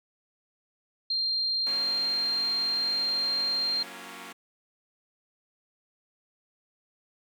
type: tone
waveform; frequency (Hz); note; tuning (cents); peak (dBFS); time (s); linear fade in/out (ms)
sine; 4186; C8; 0; -25; 1.1-3.83; 5
type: chord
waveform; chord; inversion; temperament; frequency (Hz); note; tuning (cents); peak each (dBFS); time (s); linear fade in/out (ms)
5% pulse; Gb major seventh; none; equal with one note detuned; 185 / 233.1 / 277.2 / 343; Gb3 / Bb3 / Db4 / F4; 0 / 0 / 0 / -31; -36 / -35 / -34 / -37; 1.66-4.33; 10
effects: none